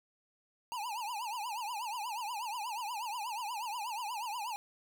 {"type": "tone with vibrato", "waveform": "square", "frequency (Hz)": 901, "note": "A5", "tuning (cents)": 41, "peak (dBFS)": -37, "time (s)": [0.72, 4.56], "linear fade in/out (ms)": 0, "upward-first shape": "triangle", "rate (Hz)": 8.3, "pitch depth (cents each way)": 220, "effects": []}